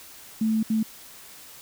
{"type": "tone bursts at uneven times", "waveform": "sine", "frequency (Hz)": 220, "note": "A3", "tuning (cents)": 0, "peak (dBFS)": -20, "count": 2, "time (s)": [[0.41, 0.63], [0.7, 0.83]], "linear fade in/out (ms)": 5, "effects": ["white hiss -46 dBFS RMS until 1.61 s"]}